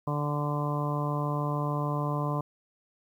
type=harmonic tone; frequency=146.83 Hz; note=D3; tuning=in tune; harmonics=1 / 2 / 3 / 4 / 5 / 6 / 7 / 8; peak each=-29 / -36 / -39 / -37 / -40 / -44 / -34 / -43 dBFS; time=0.07-2.41 s; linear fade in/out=5 ms; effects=10-bit